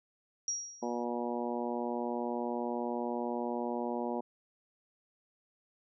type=tone with exponential decay; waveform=sine; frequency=5680 Hz; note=F8; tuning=28 cents sharp; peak=-29 dBFS; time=0.48-1.04 s; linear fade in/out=1 ms; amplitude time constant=120 ms
type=harmonic tone; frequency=120 Hz; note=B2; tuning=49 cents flat; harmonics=2 / 3 / 4 / 5 / 6 / 7 / 8; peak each=-37 / -39 / -40 / -41 / -42 / -42 / -43 dBFS; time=0.82-4.21 s; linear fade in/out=10 ms
effects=none